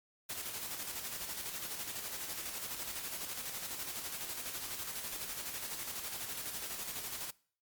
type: noise with tremolo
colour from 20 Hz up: white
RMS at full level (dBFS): -40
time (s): 0.29-7.31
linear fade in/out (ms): 10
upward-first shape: square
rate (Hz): 12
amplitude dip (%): 40
effects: noise-tail reverb RT60 0.5 s tail -23 dB re dry + Opus 48 kbps